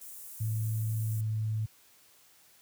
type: high-pass noise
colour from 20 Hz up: white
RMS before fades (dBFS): -46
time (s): 0.01-1.21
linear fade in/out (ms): 5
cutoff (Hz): 7800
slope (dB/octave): 24
type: tone with pitch glide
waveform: sine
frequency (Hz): 110 to 109.05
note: A2 to A2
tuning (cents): 0 to -15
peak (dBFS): -28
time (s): 0.4-1.66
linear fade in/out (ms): 10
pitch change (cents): -15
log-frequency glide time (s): 1.08-1.24
effects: white hiss -61 dBFS RMS until 2.61 s + high-pass 60 Hz 12 dB/octave